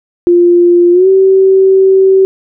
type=tone with pitch glide; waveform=sine; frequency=349.2 to 383 Hz; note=F4 to G4; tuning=0 to -40 cents; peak=-3 dBFS; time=0.27-2.25 s; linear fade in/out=0 ms; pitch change=+160 cents; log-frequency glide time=0.92-1.08 s; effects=none